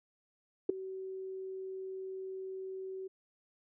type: tone with ADSR envelope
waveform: sine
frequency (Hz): 379.6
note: F#4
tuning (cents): +44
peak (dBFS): -20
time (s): 0.69-3.08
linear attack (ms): 6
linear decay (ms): 6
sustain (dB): -19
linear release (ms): 13
effects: none